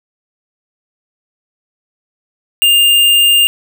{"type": "tone", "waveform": "square", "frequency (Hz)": 2806, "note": "F7", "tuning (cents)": 8, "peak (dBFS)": -7, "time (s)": [2.62, 3.47], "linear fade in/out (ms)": 0, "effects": []}